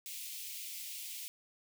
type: high-pass noise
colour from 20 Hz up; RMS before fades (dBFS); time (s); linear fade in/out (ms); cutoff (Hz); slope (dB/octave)
white; -44; 0.06-1.28; 0; 2200; 48
effects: none